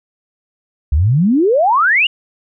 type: exponential sweep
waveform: sine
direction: up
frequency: 65.41 to 2960 Hz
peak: -9 dBFS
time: 0.92-2.07 s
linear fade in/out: 5 ms
effects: none